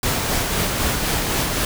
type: noise with tremolo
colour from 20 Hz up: pink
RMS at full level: -20 dBFS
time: 0.03-1.65 s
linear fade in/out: 2 ms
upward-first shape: sine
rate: 3.9 Hz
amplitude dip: 30%
effects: none